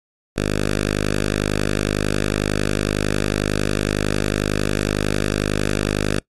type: tone with notch filter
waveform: 5% pulse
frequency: 51 Hz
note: G#1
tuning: 31 cents flat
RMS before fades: -21 dBFS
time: 0.36-6.2 s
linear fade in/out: 10 ms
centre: 780 Hz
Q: 1.9
effects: noise-tail reverb RT60 0.1 s tail -24 dB re dry + AAC 32 kbps